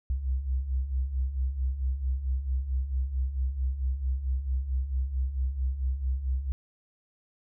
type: beating tone pair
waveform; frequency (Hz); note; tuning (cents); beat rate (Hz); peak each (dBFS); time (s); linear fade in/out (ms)
sine; 62.1 / 66.6; B1 / C2; +10 / +31; 4.5; -33 / -27; 0.1-6.52; 0
effects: none